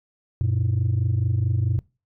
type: tone pair together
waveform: sine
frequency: 94.6 / 119.19 Hz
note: F#2 / A#2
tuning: +39 / +39 cents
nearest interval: major third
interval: 400 cents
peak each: -20 dBFS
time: 0.41-1.79 s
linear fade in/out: 0 ms
effects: noise-tail reverb RT60 0.3 s tail -23 dB re dry + tanh soft clip ceiling -16 dBFS